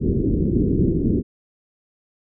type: low-pass noise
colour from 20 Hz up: white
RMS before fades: -19 dBFS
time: 0-1.23 s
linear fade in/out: 50 ms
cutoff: 380 Hz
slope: 48 dB/octave
effects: none